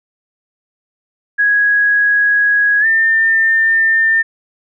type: tone with pitch glide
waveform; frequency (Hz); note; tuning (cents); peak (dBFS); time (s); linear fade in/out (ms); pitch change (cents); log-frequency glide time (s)
sine; 1661.2 to 1801.1; G#6 to A6; 0 to +40; -9; 1.38-4.23; 20; +140; 2.8-2.86
effects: none